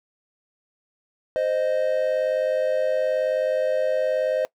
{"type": "tone pair together", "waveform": "triangle", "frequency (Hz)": [520, 619], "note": ["C5", "D#5"], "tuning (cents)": [-11, -9], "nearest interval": "minor third", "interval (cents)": 302, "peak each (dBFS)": -21, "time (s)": [1.36, 4.45], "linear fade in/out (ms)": 0, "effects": ["noise-tail reverb RT60 0.1 s tail -22 dB re dry"]}